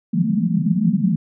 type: band-pass noise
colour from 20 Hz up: white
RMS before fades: -18 dBFS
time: 0.13-1.16 s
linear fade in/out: 5 ms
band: 150 to 230 Hz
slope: 96 dB/octave
effects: none